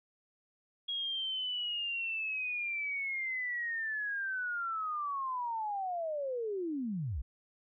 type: linear sweep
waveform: sine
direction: down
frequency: 3308 to 49 Hz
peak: -33 dBFS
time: 0.88-7.22 s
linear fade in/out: 10 ms
effects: none